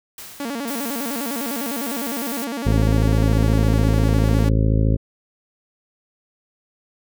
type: noise with exponential decay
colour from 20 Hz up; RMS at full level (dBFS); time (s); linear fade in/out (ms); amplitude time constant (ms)
white; -35; 0.18-1.33; 2; 250
type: tone with vibrato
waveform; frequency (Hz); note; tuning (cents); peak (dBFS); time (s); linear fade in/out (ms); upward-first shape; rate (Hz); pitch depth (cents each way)
sawtooth; 255.7; C4; -40; -21; 0.4-4.49; 2; square; 9.9; 180
type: noise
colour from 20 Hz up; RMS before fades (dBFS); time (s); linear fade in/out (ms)
blue; -31; 0.67-2.45; 10
type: harmonic tone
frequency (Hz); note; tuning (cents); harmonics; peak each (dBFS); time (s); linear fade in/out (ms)
54.1; A1; -29; 1 / 2 / 3 / 4 / 5 / 6 / 7 / 8 / 9 / 10; -18 / -18 / -24 / -27 / -26 / -34 / -33 / -33 / -37 / -32; 2.65-4.97; 20
effects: none